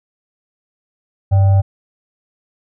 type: tone with frequency modulation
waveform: sine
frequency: 98 Hz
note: G2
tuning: in tune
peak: -8 dBFS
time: 1.31-1.62 s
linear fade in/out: 20 ms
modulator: 681 Hz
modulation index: 0.23
effects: none